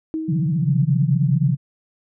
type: tone with exponential decay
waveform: sine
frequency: 317.5 Hz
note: D#4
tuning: 35 cents sharp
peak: -20 dBFS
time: 0.14-0.97 s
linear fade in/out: 0 ms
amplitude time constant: 180 ms
type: tone with vibrato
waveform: sine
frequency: 158.3 Hz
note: D#3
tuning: 30 cents sharp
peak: -17 dBFS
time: 0.28-1.55 s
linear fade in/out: 10 ms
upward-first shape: triangle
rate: 15 Hz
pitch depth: 280 cents each way
type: tone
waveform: sine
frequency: 134.6 Hz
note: C3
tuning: 49 cents sharp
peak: -18 dBFS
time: 0.6-1.57 s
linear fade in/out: 50 ms
effects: none